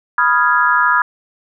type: chord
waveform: sine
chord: F half-diminished seventh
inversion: second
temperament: equal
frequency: 987.8 / 1244.5 / 1396.9 / 1661.2 Hz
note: Cb6 / Eb6 / F6 / Ab6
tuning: 0 / 0 / 0 / 0 cents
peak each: -16 dBFS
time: 0.18-1.02 s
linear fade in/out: 2 ms
effects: none